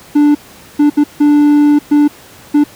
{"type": "tone bursts at uneven times", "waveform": "triangle", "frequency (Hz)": 293.7, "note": "D4", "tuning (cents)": 0, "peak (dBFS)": -3, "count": 6, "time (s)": [[0.15, 0.35], [0.79, 0.9], [0.97, 1.04], [1.2, 1.79], [1.91, 2.08], [2.54, 2.64]], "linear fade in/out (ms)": 10, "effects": ["pink hiss -38 dBFS RMS until 2.75 s", "high-pass 80 Hz 12 dB/octave"]}